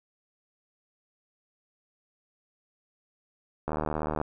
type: click train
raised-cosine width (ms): 1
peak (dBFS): -16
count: 42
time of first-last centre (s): 3.68-4.215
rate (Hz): 76.7
effects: none